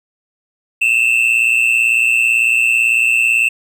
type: tone pair together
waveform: triangle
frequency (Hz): 2600 / 2718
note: E7 / F7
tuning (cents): -24 / -48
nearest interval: minor second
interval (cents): 76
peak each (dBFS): -12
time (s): 0.81-3.49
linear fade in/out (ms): 10
effects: none